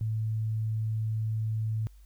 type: tone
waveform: sine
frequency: 110 Hz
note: A2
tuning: in tune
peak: -27 dBFS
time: 0.01-1.87 s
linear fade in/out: 0 ms
effects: added 50 Hz sine -50 dBFS peak until 2.05 s + white hiss -68 dBFS RMS until 2.05 s